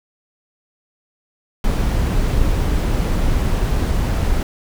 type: noise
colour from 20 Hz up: brown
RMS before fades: -17 dBFS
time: 1.64-4.43 s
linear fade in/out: 2 ms
effects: none